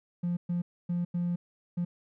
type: tone bursts at uneven times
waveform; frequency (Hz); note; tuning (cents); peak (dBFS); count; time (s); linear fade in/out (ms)
triangle; 174.61; F3; 0; -24; 5; 0.23-0.37 / 0.49-0.62 / 0.89-1.05 / 1.14-1.36 / 1.77-1.85; 10
effects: tanh soft clip ceiling -23 dBFS